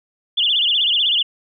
sine tone with vibrato, 3159 Hz, G7, 13 cents sharp, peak -14 dBFS, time 0.37-1.23 s, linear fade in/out 10 ms, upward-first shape sine, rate 16 Hz, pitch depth 200 cents each way, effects none

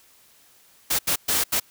white noise bursts at uneven times, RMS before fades -22 dBFS, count 4, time 0.9-0.99 / 1.07-1.16 / 1.28-1.44 / 1.52-1.6 s, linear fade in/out 10 ms, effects white hiss -56 dBFS RMS until 1.7 s

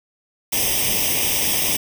white noise with comb filter, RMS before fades -20 dBFS, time 0.52-1.77 s, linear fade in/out 10 ms, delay 0.35 ms, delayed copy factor +0.9, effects none

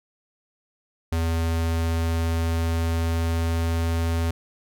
square tone with pitch glide, 82.41 to 83.03 Hz, E2 to E2, 0 to +13 cents, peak -22 dBFS, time 1.12-4.31 s, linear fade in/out 5 ms, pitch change +13 cents, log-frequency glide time 1.22-4.1 s, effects none

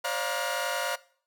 sawtooth tone cluster, 537 / 588 / 699 / 951 / 1442 Hz, C5 / D5 / F5 / A#5 / F#6, +45 / +2 / +1 / +34 / -45 cents, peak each -31 dBFS, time 0.04-0.96 s, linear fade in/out 10 ms, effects noise-tail reverb RT60 0.5 s tail -20 dB re dry

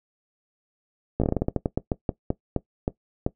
slowing click train, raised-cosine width 2 ms, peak -9 dBFS, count 18, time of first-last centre 1.2-3.264 s, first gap 16 ms, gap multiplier 1.22, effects noise-tail reverb RT60 0.1 s tail -18 dB re dry

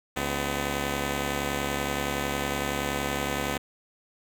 5% pulse tone pair together, 70.72 / 253.2 Hz, C#2 / B3, +35 / +43 cents, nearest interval octave + minor seventh, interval 2208 cents, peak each -18 / -19 dBFS, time 0.16-3.58 s, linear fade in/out 10 ms, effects none

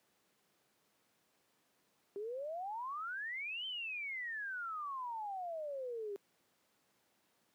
sine exponential two-way sweep, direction up then down, 392 to 3136 to 392 Hz, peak -39 dBFS, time 2.16-6.16 s, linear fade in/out 0 ms, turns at 3.66 s, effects pink hiss -75 dBFS RMS until 7.54 s + high-pass 200 Hz 12 dB/octave

